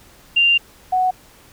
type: tone pair in turn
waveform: sine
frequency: 2785 / 740.6 Hz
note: F7 / F#5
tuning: -5 / +1 cents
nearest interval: octave + major seventh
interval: 2294 cents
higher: first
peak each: -11 / -14 dBFS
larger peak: first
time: 0.36-0.58 / 0.92-1.11 s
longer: first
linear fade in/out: 10 ms
effects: pink hiss -48 dBFS RMS until 1.52 s